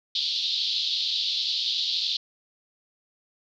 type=band-pass noise; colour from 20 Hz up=pink; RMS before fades=-27 dBFS; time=0.15-2.17 s; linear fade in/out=5 ms; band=3400 to 4500 Hz; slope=48 dB/octave; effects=none